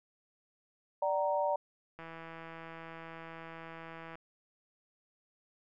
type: chord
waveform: sine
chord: D augmented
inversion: none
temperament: equal with one note detuned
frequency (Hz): 587.3 / 759 / 932.3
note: D5 / F#5 / A#5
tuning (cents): 0 / +44 / 0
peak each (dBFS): -31 / -36 / -33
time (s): 1.02-1.56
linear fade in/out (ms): 5
type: click train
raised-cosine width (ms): 0.5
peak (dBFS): -32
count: 356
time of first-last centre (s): 1.99-4.155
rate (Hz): 164
effects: none